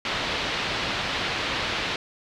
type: low-pass noise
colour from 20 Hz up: white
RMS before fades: -28 dBFS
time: 0.05-1.96 s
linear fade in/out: 2 ms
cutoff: 3900 Hz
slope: 24 dB/octave
effects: none